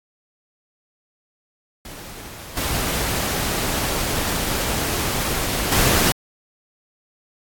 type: noise with level steps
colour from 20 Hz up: pink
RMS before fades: -37 / -23 / -17 dBFS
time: 1.85-6.12 s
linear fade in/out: 2 ms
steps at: 2.57 / 5.72 s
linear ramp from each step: 2 ms
effects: AAC 64 kbps